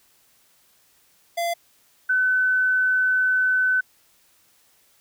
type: tone pair in turn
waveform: square / sine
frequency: 684 / 1511.8 Hz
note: F5 / F#6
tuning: -36 / +37 cents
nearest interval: octave + major second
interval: 1373 cents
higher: second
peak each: -23 / -17 dBFS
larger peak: second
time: 1.37-1.54 / 2.09-3.81 s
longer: second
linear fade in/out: 10 ms
effects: white hiss -60 dBFS RMS until 5 s